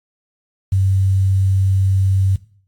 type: tone with quantisation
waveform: sine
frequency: 96 Hz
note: G2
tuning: 36 cents flat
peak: -12 dBFS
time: 0.72-2.36 s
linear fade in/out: 5 ms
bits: 7
effects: noise-tail reverb RT60 0.5 s tail -18 dB re dry + AAC 64 kbps